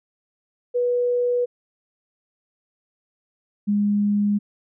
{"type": "tone pair in turn", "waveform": "sine", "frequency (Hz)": [488.6, 205.4], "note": ["B4", "G#3"], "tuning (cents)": [-19, -19], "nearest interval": "octave + minor third", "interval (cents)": 1500, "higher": "first", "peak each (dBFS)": [-18, -17], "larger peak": "second", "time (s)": [[0.74, 1.46], [3.67, 4.39]], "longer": "neither", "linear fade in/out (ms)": 20, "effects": []}